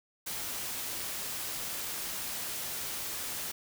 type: noise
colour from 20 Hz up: white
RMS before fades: -37 dBFS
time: 0.26-3.52 s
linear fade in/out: 10 ms
effects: none